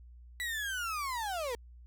35% pulse linear sweep, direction down, 1975.5 to 452.3 Hz, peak -32 dBFS, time 0.4-1.55 s, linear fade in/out 0 ms, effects added 60 Hz sine -50 dBFS peak until 1.86 s

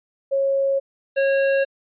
sine / square tone pair in turn, 547 / 547 Hz, C#5 / C#5, -23 / -23 cents, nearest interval unison, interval 0 cents, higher neither, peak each -17 dBFS, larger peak neither, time 0.31-0.8 / 1.16-1.65 s, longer neither, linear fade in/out 20 ms, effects resampled to 8000 Hz

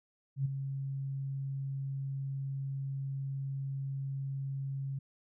sine tone with ADSR envelope, 136.5 Hz, C#3, 26 cents flat, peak -26 dBFS, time 0.36-4.99 s, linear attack 92 ms, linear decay 13 ms, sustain -8 dB, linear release 7 ms, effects none

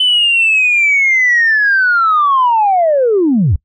sine linear sweep, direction down, 3038 to 65.41 Hz, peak -7 dBFS, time 0-3.56 s, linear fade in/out 5 ms, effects noise-tail reverb RT60 0.1 s tail -24 dB re dry + tanh soft clip ceiling -4 dBFS

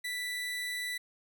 30% pulse tone, 1975.5 Hz, B6, in tune, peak -31 dBFS, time 0.04-0.98 s, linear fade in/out 10 ms, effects none

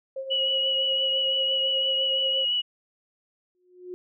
sine tone with tremolo, 534 Hz, C5, 35 cents sharp, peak -28 dBFS, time 0.16-2.45 s, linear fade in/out 5 ms, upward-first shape triangle, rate 8.2 Hz, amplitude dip 65%
sine tone with vibrato, 2924 Hz, F#7, 21 cents flat, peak -22 dBFS, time 0.3-2.62 s, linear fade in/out 20 ms, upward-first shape triangle, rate 5.9 Hz, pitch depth 23 cents each way
sine tone with exponential growth, 361.4 Hz, F#4, 41 cents flat, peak -31 dBFS, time 3.55-3.94 s, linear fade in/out 0 ms, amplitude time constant 83 ms
effects none

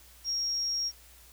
sine tone, 5588 Hz, F8, in tune, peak -28 dBFS, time 0.24-0.92 s, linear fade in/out 50 ms, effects added 60 Hz sine -57 dBFS peak until 1.32 s + white hiss -56 dBFS RMS until 1.32 s

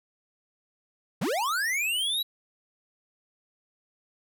square linear sweep, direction up, 124.1 to 3951 Hz, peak -26 dBFS, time 1.21-2.23 s, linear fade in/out 10 ms, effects none

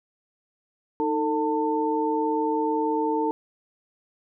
sine tone cluster, 310.4 / 448.4 / 895 Hz, D#4 / A4 / A5, -4 / +33 / +29 cents, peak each -26 dBFS, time 1-3.31 s, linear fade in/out 0 ms, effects none

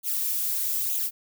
violet noise with flanger, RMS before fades -27 dBFS, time 0.03-1.11 s, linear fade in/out 50 ms, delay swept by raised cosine 0.28 to 4.28 ms, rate 1.1 Hz, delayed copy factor +0.7, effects none

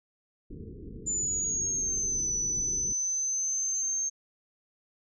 pink low-pass noise, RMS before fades -42 dBFS, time 0.5-2.93 s, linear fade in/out 5 ms, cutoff 460 Hz, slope 96 dB/octave
sine exponential two-way sweep, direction down then up, 7100 to 5950 to 6380 Hz, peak -27 dBFS, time 1.06-4.1 s, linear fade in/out 20 ms, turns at 2.35 s
effects none

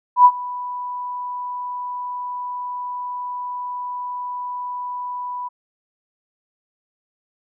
sine tone with ADSR envelope, 987.8 Hz, B5, in tune, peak -4 dBFS, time 0.16-5.49 s, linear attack 90 ms, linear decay 58 ms, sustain -21 dB, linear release 18 ms, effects none

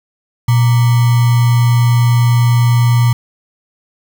sine tone with sample-and-hold, 120 Hz, B2, 49 cents flat, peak -7 dBFS, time 0.48-3.13 s, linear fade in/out 5 ms, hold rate 1050 Hz, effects none

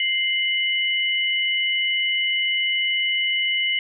sine tone pair together, 2093 / 2960 Hz, C7 / F#7, 0 / 0 cents, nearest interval tritone, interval 600 cents, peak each -22 dBFS, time 0-3.79 s, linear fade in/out 2 ms, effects none

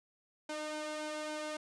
sawtooth tone with flanger, 305.1 Hz, D#4, 34 cents flat, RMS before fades -40 dBFS, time 0.49-1.57 s, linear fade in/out 5 ms, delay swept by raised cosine 1.3 to 1.88 ms, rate 3.6 Hz, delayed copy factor +0.65, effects resampled to 22050 Hz

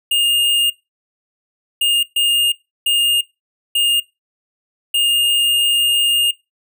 square tone bursts at uneven times, 2829 Hz, F7, 22 cents sharp, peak -14 dBFS, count 6, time 0.11-0.7 / 1.81-2.03 / 2.16-2.52 / 2.86-3.21 / 3.75-4 / 4.94-6.31 s, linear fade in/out 5 ms, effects noise-tail reverb RT60 0.2 s tail -18 dB re dry

